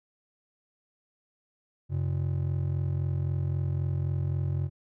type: ring-modulated tone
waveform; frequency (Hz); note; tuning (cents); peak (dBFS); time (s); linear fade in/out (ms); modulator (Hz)
triangle; 115.1; A#2; -22; -21; 1.89-4.7; 50; 21.9
effects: none